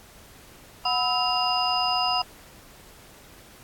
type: tone cluster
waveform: sine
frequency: 734 / 998 / 1294 / 2806 / 4987 Hz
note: F#5 / B5 / E6 / F7 / D#8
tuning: -14 / +18 / -32 / +8 / +3 cents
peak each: -26 / -28 / -31 / -29 / -27 dBFS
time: 0.85-2.22 s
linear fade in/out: 5 ms
effects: pink hiss -50 dBFS RMS until 3.63 s + AAC 64 kbps